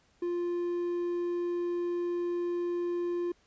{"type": "tone", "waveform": "triangle", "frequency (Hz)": 349.2, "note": "F4", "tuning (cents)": 0, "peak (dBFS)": -27, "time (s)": [0.22, 3.32], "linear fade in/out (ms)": 5, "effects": ["pink hiss -67 dBFS RMS until 3.46 s", "resampled to 16000 Hz"]}